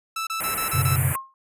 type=tone bursts; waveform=sawtooth; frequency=1318.5 Hz; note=E6; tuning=in tune; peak=-22 dBFS; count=6; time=0.16-0.96 s; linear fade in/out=5 ms; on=110 ms; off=28 ms
type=band-stop noise; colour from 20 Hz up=white; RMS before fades=-26 dBFS; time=0.4-1.16 s; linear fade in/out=5 ms; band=2500 to 8700 Hz; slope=48 dB/octave
type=chord; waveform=sine; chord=F# suspended fourth; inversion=none; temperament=equal; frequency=92.5 / 123.47 / 138.59 Hz; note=F#2 / B2 / C#3; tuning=0 / 0 / 0 cents; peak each=-24 / -24 / -23 dBFS; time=0.73-1.13 s; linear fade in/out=20 ms
type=tone with exponential decay; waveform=sine; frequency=1069 Hz; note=C6; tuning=37 cents sharp; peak=-22 dBFS; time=1.15-1.34 s; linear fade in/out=1 ms; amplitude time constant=41 ms
effects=resampled to 32000 Hz